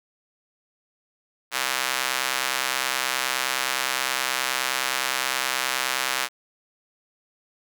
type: tone with high-pass filter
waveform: square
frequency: 64.8 Hz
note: C2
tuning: 16 cents flat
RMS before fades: -26 dBFS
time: 1.51-6.29 s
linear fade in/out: 50 ms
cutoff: 1400 Hz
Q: 0.76
effects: none